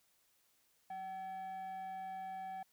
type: tone with frequency modulation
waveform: sine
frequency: 762 Hz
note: G5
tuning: 49 cents flat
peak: -39 dBFS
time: 0.9-2.63 s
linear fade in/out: 5 ms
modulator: 946 Hz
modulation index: 0.26
effects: tanh soft clip ceiling -41 dBFS + white hiss -74 dBFS RMS until 2.72 s